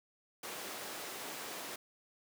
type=high-pass noise; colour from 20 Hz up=pink; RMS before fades=-44 dBFS; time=0.43-1.76 s; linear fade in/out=5 ms; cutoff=340 Hz; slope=12 dB/octave; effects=none